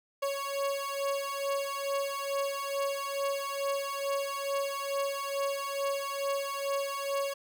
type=beating tone pair; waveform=30% pulse; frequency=554.4 / 556.7 Hz; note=C#5 / C#5; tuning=0 / +7 cents; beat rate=2.3 Hz; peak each=-31 dBFS; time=0.22-7.34 s; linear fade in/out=10 ms; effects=none